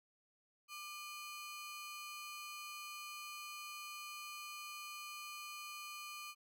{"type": "ring-modulated tone", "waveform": "sawtooth", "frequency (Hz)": 1819, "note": "A#6", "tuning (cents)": -43, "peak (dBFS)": -40, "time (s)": [0.68, 6.35], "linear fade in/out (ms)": 50, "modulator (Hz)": 627, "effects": []}